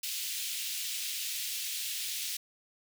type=high-pass noise; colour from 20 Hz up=pink; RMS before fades=-36 dBFS; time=0.03-2.37 s; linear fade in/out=5 ms; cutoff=2700 Hz; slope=24 dB/octave; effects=none